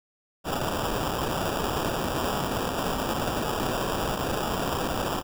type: noise with sample-and-hold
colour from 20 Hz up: white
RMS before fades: -28 dBFS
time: 0.44-5.23 s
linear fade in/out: 50 ms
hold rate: 2100 Hz
effects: none